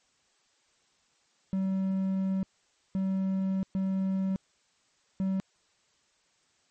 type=tone bursts at uneven times; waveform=triangle; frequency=191.1 Hz; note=G3; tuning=44 cents flat; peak=-24 dBFS; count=4; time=1.53-2.43 / 2.95-3.63 / 3.75-4.36 / 5.2-5.4 s; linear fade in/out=0 ms; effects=white hiss -69 dBFS RMS until 6.7 s + MP3 32 kbps